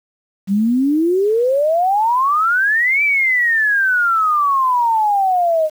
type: exponential two-way sweep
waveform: sine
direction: up then down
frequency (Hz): 189.4 to 2349 to 611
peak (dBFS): -12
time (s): 0.47-5.7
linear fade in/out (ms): 50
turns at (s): 3.03
effects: 7-bit